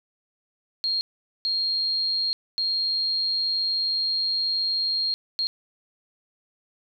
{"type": "tone bursts at uneven times", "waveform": "sine", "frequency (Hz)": 4233, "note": "C8", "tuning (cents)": 19, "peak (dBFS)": -22, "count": 4, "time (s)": [[0.84, 1.01], [1.45, 2.33], [2.58, 5.14], [5.39, 5.47]], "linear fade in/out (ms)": 0, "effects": []}